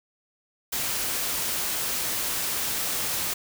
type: noise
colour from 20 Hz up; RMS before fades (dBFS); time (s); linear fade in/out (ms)
white; -28; 0.72-3.34; 10
effects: none